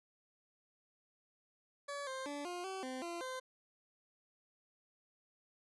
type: tone with pitch steps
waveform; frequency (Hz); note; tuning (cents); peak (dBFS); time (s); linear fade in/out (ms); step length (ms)
20% pulse; 569 / 526 / 288.6 / 354.1 / 381.7 / 258.2 / 342.6 / 516; C#5 / C5 / D4 / F4 / G4 / C4 / F4 / C5; +45 / +9 / -30 / +24 / -46 / -23 / -33 / -24; -36; 1.88-3.4; 10; 190
effects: resampled to 24000 Hz